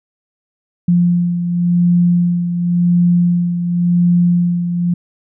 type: beating tone pair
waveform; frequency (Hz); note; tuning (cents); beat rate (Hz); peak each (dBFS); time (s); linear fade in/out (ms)
sine; 174.61 / 175.53; F3 / F3; 0 / +9; 0.92; -11 / -19; 0.88-4.94; 5
effects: none